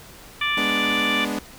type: harmonic tone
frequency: 587.3 Hz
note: D5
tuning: in tune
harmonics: 2 / 3 / 4 / 5 / 6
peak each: -27 / -27 / -24 / -29 / -29 dBFS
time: 0.41-1.25 s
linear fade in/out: 5 ms
type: chord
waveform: sawtooth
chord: G# diminished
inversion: none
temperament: equal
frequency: 207.7 / 246.9 / 293.7 Hz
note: G#3 / B3 / D4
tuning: 0 / 0 / 0 cents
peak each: -25 dBFS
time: 0.57-1.39 s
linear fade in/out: 5 ms
effects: pink hiss -44 dBFS RMS until 1.58 s